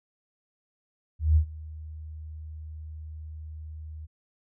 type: tone with ADSR envelope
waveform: sine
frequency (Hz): 77.78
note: D#2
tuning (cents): 0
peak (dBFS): -15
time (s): 1.19-4.07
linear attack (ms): 170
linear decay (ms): 90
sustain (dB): -22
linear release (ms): 25
effects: none